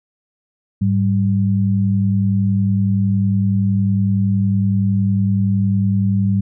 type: tone pair together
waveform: sine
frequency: 103.8 / 194.6 Hz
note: G#2 / G3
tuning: 0 / -12 cents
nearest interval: major seventh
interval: 1088 cents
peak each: -16 dBFS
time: 0.81-6.41 s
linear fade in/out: 10 ms
effects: none